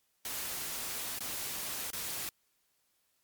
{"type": "noise with dropouts", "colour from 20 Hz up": "white", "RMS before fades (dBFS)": -38, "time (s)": [0.25, 2.29], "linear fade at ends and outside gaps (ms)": 1, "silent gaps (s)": [[1.187, 1.206], [1.904, 1.932]], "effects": ["white hiss -75 dBFS RMS until 3.23 s", "MP3 96 kbps"]}